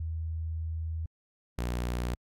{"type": "tone pair in turn", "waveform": ["sine", "sawtooth"], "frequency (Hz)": [80.8, 60.3], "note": ["E2", "B1"], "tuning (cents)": [-34, -41], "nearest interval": "perfect fourth", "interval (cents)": 507, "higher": "first", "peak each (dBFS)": [-31, -26], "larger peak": "second", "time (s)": [[0, 1.06], [1.58, 2.15]], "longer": "first", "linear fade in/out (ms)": 5, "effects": ["AAC 64 kbps"]}